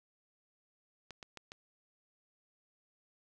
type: clicks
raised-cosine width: 0.2 ms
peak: -29 dBFS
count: 4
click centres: 1.107 / 1.228 / 1.373 / 1.519 s
effects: none

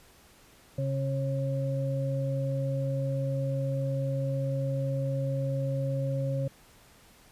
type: harmonic tone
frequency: 136 Hz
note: C#3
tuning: 33 cents flat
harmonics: 1 / 2 / 4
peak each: -28 / -40 / -33 dBFS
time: 0.78-6.48 s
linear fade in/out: 5 ms
effects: pink hiss -57 dBFS RMS until 7.31 s + resampled to 32000 Hz

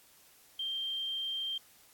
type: tone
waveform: sine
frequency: 3166 Hz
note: G7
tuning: 17 cents sharp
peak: -33 dBFS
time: 0.59-1.58 s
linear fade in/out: 5 ms
effects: white hiss -61 dBFS RMS until 1.93 s + AAC 64 kbps

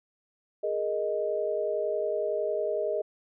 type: chord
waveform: sine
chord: Ab suspended second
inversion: none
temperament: equal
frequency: 415.3 / 466.2 / 622.3 Hz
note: Ab4 / Bb4 / Eb5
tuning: 0 / 0 / 0 cents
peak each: -31 / -33 / -29 dBFS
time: 0.63-3.02 s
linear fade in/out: 10 ms
effects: none

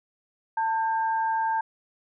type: tone pair together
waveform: sine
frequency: 894 / 1593 Hz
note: A5 / G6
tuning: +27 / +27 cents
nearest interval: minor seventh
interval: 1000 cents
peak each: -23 / -33 dBFS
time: 0.57-1.61 s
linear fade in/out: 5 ms
effects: none

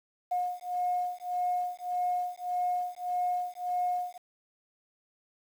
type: beating tone pair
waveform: sine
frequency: 718 / 719.7 Hz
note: F5 / F#5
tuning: +48 / -48 cents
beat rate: 1.7 Hz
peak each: -31 dBFS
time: 0.31-4.18 s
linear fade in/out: 10 ms
effects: tanh soft clip ceiling -21 dBFS + 9-bit

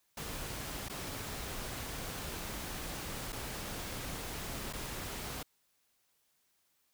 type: noise with dropouts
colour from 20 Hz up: pink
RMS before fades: -41 dBFS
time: 0.17-5.43 s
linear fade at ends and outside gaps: 5 ms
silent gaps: 0.886-0.896 / 3.323-3.327 / 4.728-4.733 s
effects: white hiss -75 dBFS RMS until 6.93 s

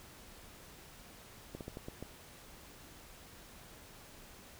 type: slowing click train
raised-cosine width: 2 ms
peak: -29 dBFS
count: 6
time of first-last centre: 1.55-2.026 s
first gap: 58 ms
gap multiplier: 1.25
effects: pink hiss -55 dBFS RMS until 4.59 s

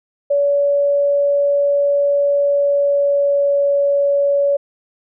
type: tone with pitch glide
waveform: sine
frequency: 569 to 565.4 Hz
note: C#5 to C#5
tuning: +45 to +34 cents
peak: -12 dBFS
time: 0.3-4.57 s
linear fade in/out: 10 ms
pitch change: -11 cents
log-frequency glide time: 2.41-3.63 s
effects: none

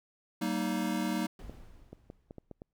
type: chord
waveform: square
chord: Eb major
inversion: first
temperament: equal with one note detuned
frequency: 192.52 / 233.1 / 311.1 Hz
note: G3 / Bb3 / Eb4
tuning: -31 / 0 / 0 cents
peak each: -35 dBFS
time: 0.41-1.27 s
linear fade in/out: 10 ms
type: noise with exponential decay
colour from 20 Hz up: brown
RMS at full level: -43 dBFS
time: 1.39-2.73 s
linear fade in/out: 2 ms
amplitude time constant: 290 ms
type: clicks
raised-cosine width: 2 ms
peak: -31 dBFS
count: 7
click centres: 1.496 / 1.93 / 2.101 / 2.309 / 2.383 / 2.513 / 2.619 s
effects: none

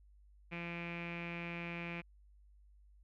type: tone with low-pass filter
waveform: sawtooth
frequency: 171 Hz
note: F3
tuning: 36 cents flat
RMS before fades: -43 dBFS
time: 0.51-2.02 s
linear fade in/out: 20 ms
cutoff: 2400 Hz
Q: 8.7
effects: added 50 Hz sine -60 dBFS peak until 3.03 s

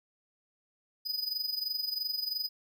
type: tone with amplitude modulation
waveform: square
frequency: 4978 Hz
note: D#8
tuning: in tune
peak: -29 dBFS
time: 1.05-2.49 s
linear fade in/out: 20 ms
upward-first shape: sine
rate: 23 Hz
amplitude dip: 75%
effects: none

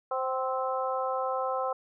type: harmonic tone with a mistuned harmonic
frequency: 261.6 Hz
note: C4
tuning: in tune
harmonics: 2 / 3 / 4 / 5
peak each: -31 / -33 / -34 / -35 dBFS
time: 0.11-1.73 s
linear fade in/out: 5 ms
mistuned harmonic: 3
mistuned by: -27 cents
effects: none

